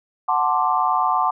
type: chord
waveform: sine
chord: D dominant seventh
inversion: first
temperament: equal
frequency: 740 / 880 / 1046.5 / 1174.7 Hz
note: F#5 / A5 / C6 / D6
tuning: 0 / 0 / 0 / 0 cents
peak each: -22 dBFS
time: 0.28-1.31 s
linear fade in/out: 10 ms
effects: none